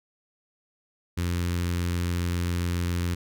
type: tone with notch filter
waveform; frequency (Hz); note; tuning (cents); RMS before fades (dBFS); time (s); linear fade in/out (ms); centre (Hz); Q
sawtooth; 87.31; F2; 0; -27; 1.17-3.15; 10; 690; 0.77
effects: none